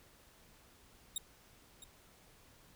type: tone with echo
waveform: 15% pulse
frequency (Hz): 3729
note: A#7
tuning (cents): 0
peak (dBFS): -28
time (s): 1.16-1.18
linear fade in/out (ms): 2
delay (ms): 660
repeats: 1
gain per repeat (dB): -14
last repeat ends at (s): 1.84
effects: pink hiss -63 dBFS RMS until 2.75 s